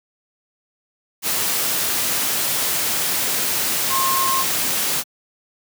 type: tone in noise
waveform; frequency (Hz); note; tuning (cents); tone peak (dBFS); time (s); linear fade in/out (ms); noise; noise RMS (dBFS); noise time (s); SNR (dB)
sine; 1066; C6; +32; -19; 3.89-4.45; 50; white; -21; 1.22-5.04; -1
effects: high-pass 100 Hz 12 dB/octave